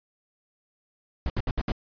brown noise bursts, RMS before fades -26 dBFS, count 5, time 1.26-1.72 s, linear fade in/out 2 ms, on 40 ms, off 65 ms, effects resampled to 11025 Hz

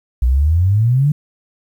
sine exponential sweep, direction up, 58.5 to 153.1 Hz, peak -10 dBFS, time 0.22-1.12 s, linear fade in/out 5 ms, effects 8-bit

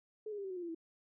sine tone with pitch steps, 430 / 413.7 / 398 / 382.9 / 368.3 / 354.3 / 340.9 / 328 Hz, A4 / G#4 / G4 / G4 / F#4 / F4 / F4 / E4, -40 / -7 / +26 / -41 / -8 / +25 / -42 / -9 cents, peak -39 dBFS, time 0.26-0.748 s, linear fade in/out 5 ms, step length 61 ms, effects none

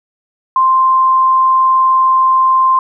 sine tone, 1046.5 Hz, C6, in tune, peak -7 dBFS, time 0.56-2.79 s, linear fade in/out 2 ms, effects none

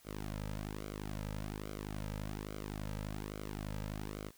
sawtooth tone with flanger, 51.7 Hz, G#1, 7 cents flat, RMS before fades -42 dBFS, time 0.04-4.32 s, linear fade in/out 50 ms, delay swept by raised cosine 1.1 to 2.8 ms, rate 1.2 Hz, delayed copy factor -0.8, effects white hiss -64 dBFS RMS until 4.37 s

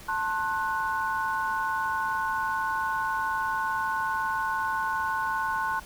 sine chord, F# diminished, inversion first, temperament just, 888 / 1065.6 / 1480 Hz, A5 / C6 / F#6, +16 / +31 / 0 cents, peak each -30 dBFS, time 0.08-5.8 s, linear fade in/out 10 ms, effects pink hiss -47 dBFS RMS until 5.85 s

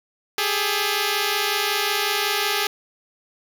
5% pulse tone pair together, 400.7 / 426.1 Hz, G4 / G#4, +38 / +44 cents, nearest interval minor second, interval 106 cents, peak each -12 dBFS, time 0.38-2.67 s, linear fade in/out 2 ms, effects none

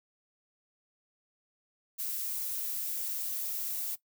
violet noise with high-pass filter sweep, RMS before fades -35 dBFS, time 1.98-3.96 s, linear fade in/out 20 ms, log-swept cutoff 430 to 690 Hz, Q 6.8, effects noise-tail reverb RT60 0.1 s tail -17 dB re dry

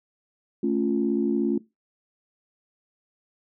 sine chord, A augmented, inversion none, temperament equal, 220 / 277.2 / 349.2 Hz, A3 / C#4 / E#4, 0 / 0 / 0 cents, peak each -25 dBFS, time 0.63-1.58 s, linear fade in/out 5 ms, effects noise-tail reverb RT60 0.2 s tail -19 dB re dry + tanh soft clip ceiling -11 dBFS

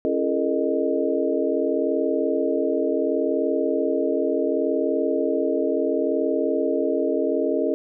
sine tone cluster, 274.5 / 337.1 / 422.8 / 463.5 / 617 Hz, C#4 / E4 / G#4 / A#4 / D#5, -17 / +39 / +31 / -10 / -15 cents, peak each -26 dBFS, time 0.05-7.74 s, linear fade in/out 0 ms, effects none

